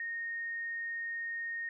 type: tone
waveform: sine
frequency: 1852 Hz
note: A#6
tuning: 12 cents flat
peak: -35 dBFS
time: 0-1.69 s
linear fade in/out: 2 ms
effects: none